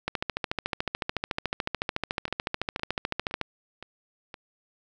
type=two click trains; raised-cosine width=0.3 ms; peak=-11 / -23 dBFS; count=47 / 5; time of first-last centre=0.08-3.413 / 2.28-4.342 s; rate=13.8 / 1.94 Hz; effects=none